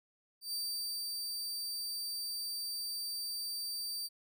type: tone with ADSR envelope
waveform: sawtooth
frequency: 4647 Hz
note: D8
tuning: 19 cents flat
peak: -32 dBFS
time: 0.41-4.09 s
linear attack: 120 ms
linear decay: 520 ms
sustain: -2 dB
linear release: 34 ms
effects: none